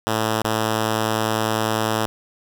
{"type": "tone with dropouts", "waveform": "5% pulse", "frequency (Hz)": 110, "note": "A2", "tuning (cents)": 0, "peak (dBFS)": -8, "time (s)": [0.07, 2.06], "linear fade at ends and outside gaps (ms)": 0, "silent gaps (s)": [0.419, 0.445], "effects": []}